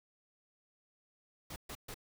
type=noise bursts; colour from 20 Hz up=pink; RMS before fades=-45 dBFS; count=3; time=1.5-1.943 s; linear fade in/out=5 ms; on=61 ms; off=130 ms; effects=none